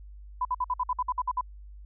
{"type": "tone bursts", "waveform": "sine", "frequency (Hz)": 1000, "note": "B5", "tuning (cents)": 21, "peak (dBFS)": -24, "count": 11, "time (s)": [0.41, 1.411], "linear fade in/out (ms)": 5, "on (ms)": 41, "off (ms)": 55, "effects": ["added 50 Hz sine -43 dBFS peak until 1.85 s"]}